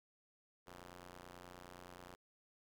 5% pulse ring-modulated tone, 89.3 Hz, F2, 39 cents sharp, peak -39 dBFS, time 0.66-2.16 s, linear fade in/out 20 ms, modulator 432 Hz, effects none

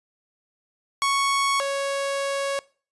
sawtooth tone pair in turn, 1108.7 / 554.4 Hz, C#6 / C#5, 0 / 0 cents, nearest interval octave, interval 1200 cents, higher first, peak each -16 / -20 dBFS, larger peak first, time 1.02-1.6 / 1.6-2.59 s, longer second, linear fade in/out 0 ms, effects noise-tail reverb RT60 0.4 s tail -22 dB re dry + resampled to 24000 Hz

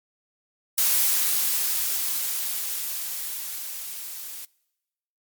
blue noise with level ramp, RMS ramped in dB -20 to -37 dBFS, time 0.78-4.45 s, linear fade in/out 2 ms, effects noise-tail reverb RT60 1.0 s tail -25 dB re dry + MP3 96 kbps

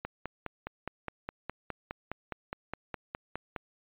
click train, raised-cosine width 0.5 ms, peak -20 dBFS, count 18, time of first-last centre 0.05-3.562 s, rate 4.84 Hz, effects resampled to 8000 Hz

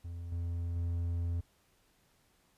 triangle tone with level steps, 85.6 Hz, F2, 34 cents flat, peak -37 / -31 / -29 dBFS, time 0.04-1.41 s, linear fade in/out 10 ms, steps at 0.32 / 0.76 s, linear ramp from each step 2 ms, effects pink hiss -70 dBFS RMS until 2.57 s + resampled to 32000 Hz

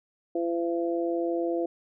harmonic tone, 169.6 Hz, E3, 50 cents sharp, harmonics 2 / 3 / 4, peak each -27 / -31 / -33 dBFS, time 0.35-1.66 s, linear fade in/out 5 ms, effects none

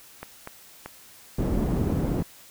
clicks, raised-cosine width 0.5 ms, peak -20 dBFS, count 3, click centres 0.23 / 0.474 / 0.86 s
white low-pass noise, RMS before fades -25 dBFS, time 1.38-2.23 s, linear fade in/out 10 ms, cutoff 250 Hz, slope 12 dB/octave
effects white hiss -50 dBFS RMS until 2.5 s

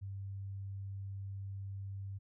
sine tone, 98 Hz, G2, in tune, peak -40 dBFS, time 0.01-2.19 s, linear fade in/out 20 ms, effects none

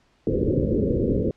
white low-pass noise, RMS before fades -22 dBFS, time 0.27-1.31 s, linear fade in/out 2 ms, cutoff 530 Hz, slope 96 dB/octave, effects pink hiss -63 dBFS RMS until 1.36 s + low-pass 5000 Hz 12 dB/octave

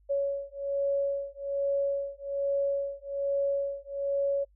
sine beating tone pair, 558 / 559.2 Hz, C#5 / C#5, +11 / +15 cents, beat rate 1.2 Hz, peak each -30 dBFS, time 0.09-4.45 s, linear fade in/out 20 ms, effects noise-tail reverb RT60 0.1 s tail -26 dB re dry + added 50 Hz sine -59 dBFS peak until 4.55 s

